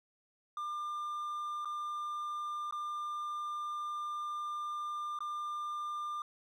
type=tone with dropouts; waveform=triangle; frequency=1198 Hz; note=D6; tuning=34 cents sharp; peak=-34 dBFS; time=0.57-6.22 s; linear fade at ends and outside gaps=2 ms; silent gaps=1.648-1.655 / 2.71-2.724 / 5.189-5.205 s; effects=none